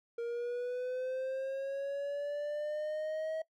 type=linear sweep; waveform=triangle; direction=up; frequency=466.2 to 640 Hz; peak=-32 dBFS; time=0.18-3.42 s; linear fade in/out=5 ms; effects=noise-tail reverb RT60 0.1 s tail -20 dB re dry